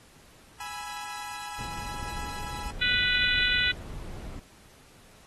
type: chord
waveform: sawtooth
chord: E major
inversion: first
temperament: equal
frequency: 830.6 / 987.8 / 1318.5 Hz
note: G#5 / B5 / E6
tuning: 0 / 0 / 0 cents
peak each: -35 / -38 / -40 dBFS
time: 0.6-2.71 s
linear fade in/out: 5 ms
type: noise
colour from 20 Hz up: brown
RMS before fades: -39 dBFS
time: 1.58-4.4 s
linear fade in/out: 10 ms
type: click train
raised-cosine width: 5 ms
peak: -31 dBFS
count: 5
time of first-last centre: 1.61-3.284 s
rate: 2.39 Hz
type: harmonic tone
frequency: 493.9 Hz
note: B4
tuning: in tune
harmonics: 3 / 4 / 5 / 6 / 7 / 8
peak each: -28 / -29 / -30 / -31 / -31 / -32 dBFS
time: 2.81-3.72 s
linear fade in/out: 10 ms
effects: pink hiss -56 dBFS RMS until 5.26 s + AAC 32 kbps